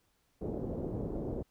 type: low-pass noise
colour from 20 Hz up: white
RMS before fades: -37 dBFS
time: 0.41-1.43 s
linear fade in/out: 10 ms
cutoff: 480 Hz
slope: 24 dB/octave
effects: pink hiss -74 dBFS RMS until 1.5 s